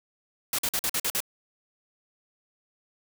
white noise bursts, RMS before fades -27 dBFS, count 7, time 0.53-1.204 s, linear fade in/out 2 ms, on 56 ms, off 47 ms, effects none

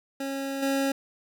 25% pulse tone with level steps, 273.2 Hz, C#4, 25 cents flat, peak -26 / -20 dBFS, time 0.2-0.92 s, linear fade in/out 5 ms, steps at 0.62 s, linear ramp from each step 10 ms, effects none

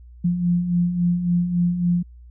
sine beating tone pair, 172.1 / 175.7 Hz, F3 / F3, -25 / +11 cents, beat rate 3.6 Hz, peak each -26 / -18 dBFS, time 0.24-2.03 s, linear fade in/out 10 ms, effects added 60 Hz sine -41 dBFS peak until 2.3 s

